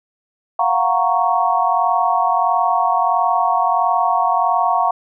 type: chord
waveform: sine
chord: Gb major seventh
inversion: third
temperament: equal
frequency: 698.5 / 740 / 932.3 / 1108.7 Hz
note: F5 / Gb5 / Bb5 / Db6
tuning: 0 / 0 / 0 / 0 cents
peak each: -19 dBFS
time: 0.59-4.91 s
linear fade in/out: 5 ms
effects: none